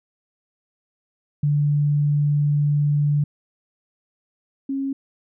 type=tone pair in turn; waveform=sine; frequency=146.3 / 272.4 Hz; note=D3 / C#4; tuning=-6 / -30 cents; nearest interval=major seventh; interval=1076 cents; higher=second; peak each=-16 / -22 dBFS; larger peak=first; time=1.43-3.24 / 4.69-4.93 s; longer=first; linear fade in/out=5 ms; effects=none